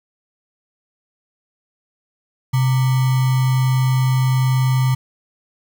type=tone with sample-and-hold; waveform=sine; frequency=129.4 Hz; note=C3; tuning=19 cents flat; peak=-13 dBFS; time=2.53-4.95 s; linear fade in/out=10 ms; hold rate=1050 Hz; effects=none